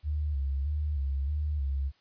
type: tone with vibrato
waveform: sine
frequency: 71.6 Hz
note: D2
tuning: 43 cents flat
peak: -27 dBFS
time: 0.03-1.92 s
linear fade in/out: 50 ms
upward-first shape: square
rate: 1.6 Hz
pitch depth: 75 cents each way
effects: white hiss -66 dBFS RMS until 2 s + resampled to 11025 Hz